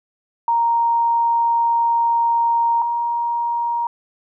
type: tone pair in turn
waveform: sine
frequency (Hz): 932.3 / 941.5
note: A#5 / A#5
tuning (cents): 0 / +17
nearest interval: unison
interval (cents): 17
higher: second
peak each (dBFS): -14 / -18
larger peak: first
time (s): 0.48-2.82 / 2.82-3.87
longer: first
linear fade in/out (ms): 2
effects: none